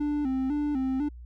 triangle tone with vibrato, 278.1 Hz, C#4, 6 cents sharp, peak -23 dBFS, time 0-1.09 s, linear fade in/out 10 ms, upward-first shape square, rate 2 Hz, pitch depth 99 cents each way, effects added 60 Hz sine -41 dBFS peak until 1.25 s

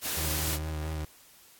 white noise, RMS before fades -32 dBFS, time 0.01-0.59 s, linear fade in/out 50 ms
35% pulse tone with vibrato, 77.78 Hz, D#2, in tune, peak -30 dBFS, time 0.17-1.05 s, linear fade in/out 5 ms, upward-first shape sine, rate 4.4 Hz, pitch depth 25 cents each way
effects white hiss -57 dBFS RMS until 1.59 s + AAC 64 kbps

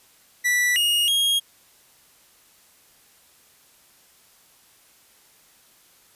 45% pulse tone with pitch steps, 1963 / 2862 / 3267 Hz, B6 / F7 / G#7, -11 / +42 / -29 cents, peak -18 dBFS, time 0.44-1.4 s, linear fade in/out 20 ms, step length 320 ms, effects white hiss -56 dBFS RMS until 6.15 s + resampled to 32000 Hz

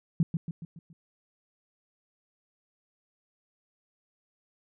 sine tone with echo, 164.81 Hz, E3, in tune, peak -19 dBFS, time 0.2-0.23 s, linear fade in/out 2 ms, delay 140 ms, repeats 5, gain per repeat -6 dB, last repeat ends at 0.93 s, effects none

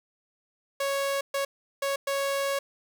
sawtooth tone bursts at uneven times, 554 Hz, C#5, 1 cent flat, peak -22 dBFS, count 4, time 0.8-1.21 / 1.34-1.45 / 1.82-1.96 / 2.07-2.59 s, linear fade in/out 5 ms, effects none

